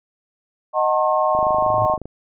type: chord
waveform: sine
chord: D# diminished seventh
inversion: none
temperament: just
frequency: 622.3 / 746.7 / 896 / 1075.3 Hz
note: D#5 / F#5 / A5 / C6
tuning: 0 / +16 / +31 / +47 cents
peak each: -19 / -22 / -24 / -20 dBFS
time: 0.73-1.98 s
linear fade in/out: 50 ms
type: click train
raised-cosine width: 2 ms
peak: -19 dBFS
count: 19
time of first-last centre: 1.35-2.056 s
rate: 25.5 Hz
type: tone with exponential growth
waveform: triangle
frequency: 109.7 Hz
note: A2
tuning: 5 cents flat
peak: -19 dBFS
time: 1.4-1.85 s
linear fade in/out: 0 ms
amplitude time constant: 97 ms
effects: none